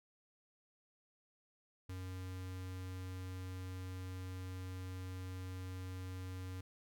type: tone with notch filter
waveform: square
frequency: 92.5 Hz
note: F#2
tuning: in tune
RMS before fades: -45 dBFS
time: 1.89-6.61 s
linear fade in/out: 5 ms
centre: 700 Hz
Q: 2
effects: none